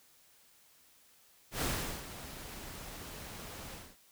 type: noise with ADSR envelope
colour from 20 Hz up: pink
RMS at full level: -33 dBFS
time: 1.51-3.97 s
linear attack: 110 ms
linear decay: 400 ms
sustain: -13 dB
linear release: 240 ms
effects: white hiss -64 dBFS RMS until 4.11 s